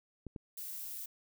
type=clicks; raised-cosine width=3 ms; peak=-30 dBFS; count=2; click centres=0.267 / 0.362 s
type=noise; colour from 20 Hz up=violet; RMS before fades=-43 dBFS; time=0.57-1.06 s; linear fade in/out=5 ms
effects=none